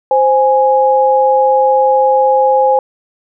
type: tone pair together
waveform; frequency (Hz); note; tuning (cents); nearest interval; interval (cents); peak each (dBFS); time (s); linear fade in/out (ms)
sine; 522.9 / 830.6; C5 / G#5; -1 / 0; minor sixth; 801; -10; 0.11-2.79; 2
effects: none